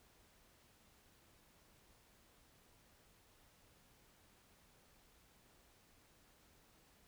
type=silence; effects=pink hiss -69 dBFS RMS until 7.07 s